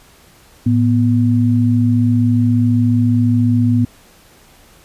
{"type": "tone pair together", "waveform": "sine", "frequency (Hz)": [110, 244.5], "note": ["A2", "B3"], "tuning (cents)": [0, -17], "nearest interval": "octave + major second", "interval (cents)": 1383, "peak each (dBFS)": -13, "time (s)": [0.66, 3.85], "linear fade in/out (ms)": 5, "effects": ["pink hiss -47 dBFS RMS until 4.84 s", "resampled to 32000 Hz"]}